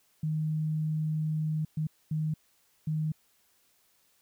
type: tone bursts at uneven times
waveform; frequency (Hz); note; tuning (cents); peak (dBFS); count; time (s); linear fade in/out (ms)
sine; 155.4; D#3; -2; -27; 4; 0.23-1.65 / 1.77-1.87 / 2.11-2.34 / 2.87-3.12; 5
effects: white hiss -68 dBFS RMS until 4.21 s